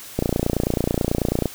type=click train; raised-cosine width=2 ms; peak=-6 dBFS; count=38; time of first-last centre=0.19-1.457 s; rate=29.2 Hz; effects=white hiss -39 dBFS RMS until 1.54 s